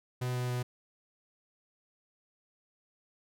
45% pulse tone with pitch steps, 125.2 / 124.48 / 123.76 Hz, B2 / B2 / B2, +24 / +14 / +4 cents, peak -31 dBFS, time 0.21-0.63 s, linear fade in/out 10 ms, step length 140 ms, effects none

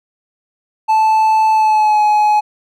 triangle tone with pitch glide, 875 to 843.7 Hz, A5 to G#5, -10 to +27 cents, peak -7 dBFS, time 0.88-2.41 s, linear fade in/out 20 ms, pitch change -63 cents, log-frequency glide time 1.52-2.02 s, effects none

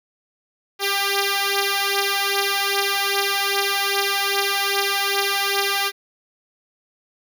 5% pulse beating tone pair, 396.8 / 399.3 Hz, G4 / G4, +21 / +32 cents, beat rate 2.5 Hz, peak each -10 / -12 dBFS, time 0.79-5.92 s, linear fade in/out 50 ms, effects none

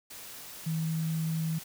sine tone in noise, 160.8 Hz, E3, 43 cents flat, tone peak -28 dBFS, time 0.66-1.59 s, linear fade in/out 10 ms, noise white, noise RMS -45 dBFS, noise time 0.1-1.64 s, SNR +14 dB, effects none

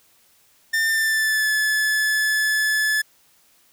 45% pulse tone with pitch glide, 1800 to 1726.7 Hz, A6 to A6, +39 to -33 cents, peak -18 dBFS, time 0.73-3.02 s, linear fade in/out 10 ms, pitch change -72 cents, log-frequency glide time 0.85-1.5 s, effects white hiss -58 dBFS RMS until 3.72 s

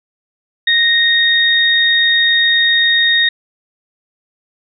sine tone pair together, 1864.7 / 3712 Hz, A#6 / A#7, 0 / -8 cents, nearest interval octave, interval 1192 cents, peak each -12 dBFS, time 0.67-3.29 s, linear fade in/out 5 ms, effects none

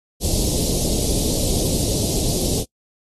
pink band-stop noise, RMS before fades -21 dBFS, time 0.2-2.65 s, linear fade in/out 50 ms, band 580 to 4000 Hz, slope 24 dB/octave, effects noise-tail reverb RT60 0.1 s tail -24 dB re dry + AAC 32 kbps

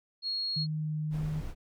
sine tone, 4299 Hz, C8, 46 cents sharp, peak -30 dBFS, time 0.22-0.67 s, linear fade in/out 50 ms
sine tone with pitch glide, 154.7 to 153.45 Hz, D#3 to D#3, -10 to -24 cents, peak -30 dBFS, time 0.56-1.41 s, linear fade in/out 10 ms, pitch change -14 cents, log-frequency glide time 0.76-0.95 s
brown noise, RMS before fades -39 dBFS, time 1.1-1.55 s, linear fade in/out 50 ms
effects none

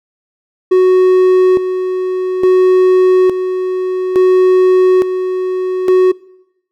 triangle tone with tremolo, 370 Hz, F#4, in tune, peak -3 dBFS, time 0.71-6.12 s, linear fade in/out 10 ms, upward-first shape square, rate 0.58 Hz, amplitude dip 60%, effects noise-tail reverb RT60 0.9 s tail -23 dB re dry

